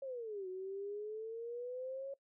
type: exponential two-way sweep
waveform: sine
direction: down then up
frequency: 554.4 to 367.1 to 554.4 Hz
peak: -40 dBFS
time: 0.02-2.14 s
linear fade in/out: 5 ms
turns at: 0.48 s
effects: noise-tail reverb RT60 0.1 s tail -20 dB re dry